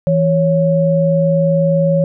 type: tone pair together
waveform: sine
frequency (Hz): 164.81 / 554.4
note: E3 / C#5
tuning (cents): 0 / 0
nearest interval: octave + major sixth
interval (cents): 2100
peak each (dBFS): -13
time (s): 0.07-2.04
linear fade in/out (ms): 0
effects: none